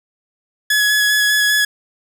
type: tone with vibrato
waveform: sawtooth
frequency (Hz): 1691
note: G#6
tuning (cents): +31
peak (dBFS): -9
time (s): 0.7-1.65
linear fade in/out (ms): 5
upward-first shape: square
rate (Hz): 5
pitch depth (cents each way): 11
effects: none